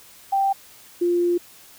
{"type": "tone pair in turn", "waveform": "sine", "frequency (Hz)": [784, 349.2], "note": ["G5", "F4"], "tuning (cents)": [0, 0], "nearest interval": "octave + major second", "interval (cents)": 1400, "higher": "first", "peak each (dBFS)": -17, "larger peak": "neither", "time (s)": [[0.32, 0.53], [1.01, 1.38]], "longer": "second", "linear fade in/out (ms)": 10, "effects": ["white hiss -48 dBFS RMS until 1.78 s"]}